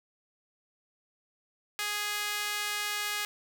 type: tone with high-pass filter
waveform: sawtooth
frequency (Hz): 415.3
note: G#4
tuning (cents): 0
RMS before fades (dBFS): -33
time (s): 1.79-3.25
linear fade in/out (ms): 0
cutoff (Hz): 1800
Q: 0.97
effects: none